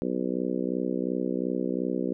harmonic tone, 62.8 Hz, B1, 30 cents sharp, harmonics 3 / 4 / 5 / 6 / 7 / 8 / 9, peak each -33 / -31 / -32 / -33 / -37 / -35 / -43 dBFS, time 0.02-2.13 s, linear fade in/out 0 ms, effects none

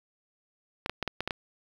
clicks, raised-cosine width 0.3 ms, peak -14 dBFS, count 7, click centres 0.861 / 0.896 / 1.027 / 1.077 / 1.206 / 1.276 / 1.308 s, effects 7-bit

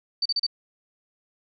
sine tone bursts, 4593 Hz, D8, 39 cents flat, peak -21 dBFS, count 4, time 0.22-0.466 s, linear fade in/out 5 ms, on 36 ms, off 34 ms, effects none

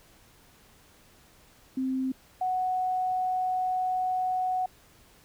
sine tone pair in turn, 261.6 / 739.9 Hz, C4 / F#5, 0 / 0 cents, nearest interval octave + tritone, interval 1800 cents, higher second, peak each -26 / -25 dBFS, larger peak second, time 1.77-2.12 / 2.41-4.66 s, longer second, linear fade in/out 5 ms, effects pink hiss -58 dBFS RMS until 5.24 s

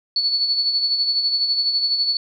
sine tone with tremolo, 4435 Hz, C#8, in tune, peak -15 dBFS, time 0.16-2.17 s, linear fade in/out 2 ms, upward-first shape sine, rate 12 Hz, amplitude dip 50%, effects none

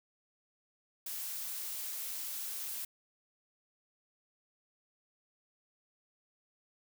blue noise, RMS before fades -40 dBFS, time 1.06-2.85 s, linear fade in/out 5 ms, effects none

